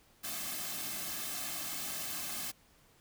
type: noise with comb filter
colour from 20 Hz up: white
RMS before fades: -39 dBFS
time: 0.23-2.52 s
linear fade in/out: 20 ms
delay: 2.1 ms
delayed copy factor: -0.75
effects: pink hiss -65 dBFS RMS until 3 s